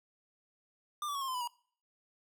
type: tone with pitch steps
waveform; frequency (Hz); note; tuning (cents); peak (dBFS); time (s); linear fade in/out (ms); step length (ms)
square; 1195 / 1151.6 / 1109.8 / 1069.6 / 1030.7 / 993.3 / 957.3; D6 / D6 / C#6 / C6 / C6 / B5 / A#5; +30 / -34 / +2 / +38 / -26 / +10 / +46; -35; 1.02-1.475; 2; 65
effects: noise-tail reverb RT60 0.5 s tail -23 dB re dry